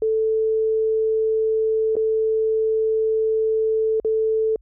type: tone with dropouts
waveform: sine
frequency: 440 Hz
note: A4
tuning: in tune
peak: -17 dBFS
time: 0.02-4.56 s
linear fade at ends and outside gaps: 2 ms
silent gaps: 1.955-1.966 / 4-4.047 s
effects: added 50 Hz sine -50 dBFS peak until 4.61 s